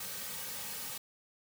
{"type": "noise with comb filter", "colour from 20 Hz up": "white", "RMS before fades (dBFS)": -41, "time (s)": [0, 0.98], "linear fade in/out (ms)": 5, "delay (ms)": 2.9, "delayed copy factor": -0.75, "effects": []}